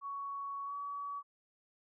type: tone with pitch glide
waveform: sine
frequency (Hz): 1117 to 1136.5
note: C#6 to C#6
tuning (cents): +13 to +43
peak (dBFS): -38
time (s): 0.01-1.23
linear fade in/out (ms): 50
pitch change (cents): +30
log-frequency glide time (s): 0.65-0.74
effects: none